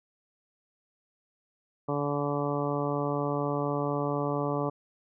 harmonic tone, 144.2 Hz, D3, 31 cents flat, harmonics 1 / 2 / 3 / 4 / 5 / 6 / 7 / 8, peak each -33 / -33 / -33 / -34 / -38 / -39 / -39 / -37 dBFS, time 1.88-4.7 s, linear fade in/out 10 ms, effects none

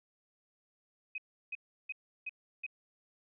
sine tone bursts, 2521 Hz, D#7, 22 cents sharp, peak -36 dBFS, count 5, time 1.15-2.665 s, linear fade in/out 5 ms, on 31 ms, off 340 ms, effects none

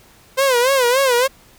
sawtooth tone with vibrato, 513 Hz, C5, 34 cents flat, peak -9 dBFS, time 0.37-1.28 s, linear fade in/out 20 ms, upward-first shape sine, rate 3.5 Hz, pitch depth 130 cents each way, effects pink hiss -49 dBFS RMS until 1.58 s

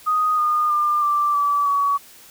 sine tone with pitch steps, 1244.5 / 1221 / 1197.9 / 1175.3 / 1153.1 / 1131.4 Hz, D#6 / D#6 / D6 / D6 / D6 / C#6, 0 / -33 / +34 / +1 / -32 / +35 cents, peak -16 dBFS, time 0.06-1.98 s, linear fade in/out 20 ms, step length 320 ms, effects white hiss -46 dBFS RMS until 2.3 s

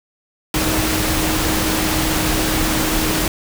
sine tone in noise, 314.2 Hz, D#4, 17 cents sharp, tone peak -22 dBFS, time 0.54-3.28 s, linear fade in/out 2 ms, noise pink, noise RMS -19 dBFS, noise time 0.54-3.28 s, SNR -6 dB, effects none

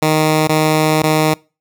10% pulse tone with dropouts, 155.56 Hz, D#3, in tune, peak -3 dBFS, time 0.02-1.34 s, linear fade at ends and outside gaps 5 ms, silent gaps 0.473-0.492 / 1.023-1.035 s, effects noise-tail reverb RT60 0.3 s tail -24 dB re dry

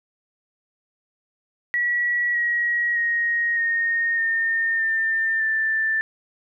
sine tone with pitch steps, 1931 / 1903.3 / 1876 / 1849.1 / 1822.6 / 1796.5 / 1770.7 Hz, B6 / A#6 / A#6 / A#6 / A#6 / A6 / A6, -39 / +36 / +11 / -15 / -39 / +36 / +10 cents, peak -19 dBFS, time 1.74-6.01 s, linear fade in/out 0 ms, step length 610 ms, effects none

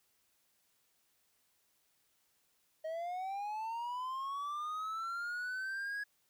triangle linear sweep, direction up, 626 to 1671 Hz, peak -35 dBFS, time 2.84-6.04 s, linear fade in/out 10 ms, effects white hiss -75 dBFS RMS until 6.29 s

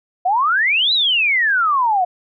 sine exponential two-way sweep, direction up then down, 698.5 to 4045 to 698.5 Hz, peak -13 dBFS, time 0.25-2.05 s, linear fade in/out 10 ms, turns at 0.93 s, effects none

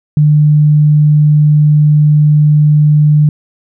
sine tone, 150 Hz, D3, 37 cents sharp, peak -4 dBFS, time 0.17-3.29 s, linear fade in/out 2 ms, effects none

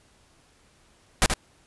pink noise with echo, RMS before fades -18 dBFS, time 1.22-1.26 s, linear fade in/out 0 ms, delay 78 ms, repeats 1, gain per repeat -6 dB, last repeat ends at 1.338 s, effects pink hiss -60 dBFS RMS until 1.66 s + resampled to 24000 Hz

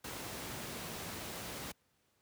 pink noise, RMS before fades -43 dBFS, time 0.04-1.72 s, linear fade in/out 5 ms, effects pink hiss -75 dBFS RMS until 2.21 s + high-pass 80 Hz 12 dB/octave

